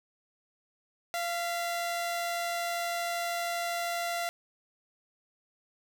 sawtooth tone pair together, 689.4 / 1975.5 Hz, F5 / B6, -23 / 0 cents, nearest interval octave + tritone, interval 1823 cents, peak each -27 / -37 dBFS, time 1.14-4.29 s, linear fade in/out 0 ms, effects none

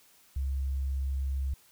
sine tone, 67.5 Hz, C#2, 45 cents flat, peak -28 dBFS, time 0.36-1.54 s, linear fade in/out 5 ms, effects white hiss -61 dBFS RMS until 1.71 s

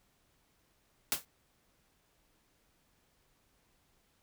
white noise with exponential decay, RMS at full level -27 dBFS, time 1.12-1.25 s, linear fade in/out 0 ms, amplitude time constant 28 ms, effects pink hiss -72 dBFS RMS until 4.22 s

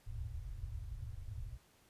white low-pass noise, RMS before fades -44 dBFS, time 0.06-1.58 s, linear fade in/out 20 ms, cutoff 120 Hz, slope 96 dB/octave, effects pink hiss -68 dBFS RMS until 1.89 s + resampled to 32000 Hz

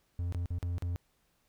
triangle tone with dropouts, 87.31 Hz, F2, in tune, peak -29 dBFS, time 0.19-0.96 s, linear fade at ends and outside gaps 0 ms, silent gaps 0.324-0.347 / 0.458-0.505 / 0.585-0.628 / 0.782-0.823 s, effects pink hiss -73 dBFS RMS until 1.48 s

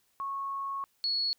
sine tone pair in turn, 1100 / 4367 Hz, C#6 / C#8, -14 / -27 cents, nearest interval 2 octaves, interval 2387 cents, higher second, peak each -32 / -27 dBFS, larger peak second, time 0.2-0.84 / 1.04-1.33 s, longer first, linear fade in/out 0 ms, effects white hiss -71 dBFS RMS until 1.38 s

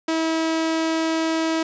sawtooth tone, 323.2 Hz, E4, 34 cents flat, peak -16 dBFS, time 0.08-1.63 s, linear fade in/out 5 ms, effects resampled to 16000 Hz + 8-bit

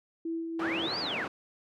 sine tone with tremolo, 329.6 Hz, E4, in tune, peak -30 dBFS, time 0.25-0.87 s, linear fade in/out 5 ms, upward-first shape sine, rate 3.2 Hz, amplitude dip 35%
pink band-pass noise, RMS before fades -37 dBFS, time 0.59-1.28 s, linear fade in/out 5 ms, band 250 to 2000 Hz, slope 12 dB/octave
sine linear two-way sweep, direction up then down, 1100 to 4933 to 1266 Hz, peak -32 dBFS, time 0.61-1.25 s, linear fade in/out 10 ms, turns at 0.99 s
effects none

